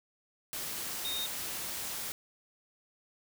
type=tone in noise; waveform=sine; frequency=3702 Hz; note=A#7; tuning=13 cents flat; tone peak=-34 dBFS; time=1.05-1.26 s; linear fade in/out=0 ms; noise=white; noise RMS=-38 dBFS; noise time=0.53-2.12 s; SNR=+1 dB; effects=none